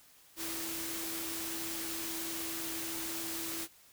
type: tone in noise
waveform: sine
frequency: 329.2 Hz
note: E4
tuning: 2 cents flat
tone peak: -43 dBFS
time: 0.36-3.68 s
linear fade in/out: 50 ms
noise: white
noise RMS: -39 dBFS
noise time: 0.36-3.68 s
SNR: -7 dB
effects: white hiss -61 dBFS RMS until 3.92 s